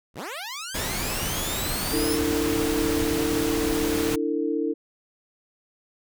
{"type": "linear sweep", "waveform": "10% pulse", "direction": "up", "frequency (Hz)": [34.65, 5400], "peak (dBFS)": -24, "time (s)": [0.14, 2.19], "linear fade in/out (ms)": 50}
{"type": "noise", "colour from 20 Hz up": "pink", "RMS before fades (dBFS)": -29, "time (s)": [0.74, 4.16], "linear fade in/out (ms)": 10}
{"type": "chord", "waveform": "sine", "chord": "D suspended second", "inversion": "none", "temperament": "equal with one note detuned", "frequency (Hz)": [293.7, 329.6, 449.8], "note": ["D4", "E4", "A4"], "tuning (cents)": [0, 0, 38], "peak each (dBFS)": [-27, -27, -27], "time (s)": [1.92, 4.74], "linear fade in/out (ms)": 20}
{"effects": []}